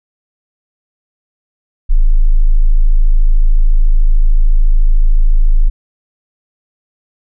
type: tone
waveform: sine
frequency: 26.87 Hz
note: A0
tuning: 40 cents flat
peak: -4 dBFS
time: 1.89-5.7 s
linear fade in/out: 20 ms
effects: none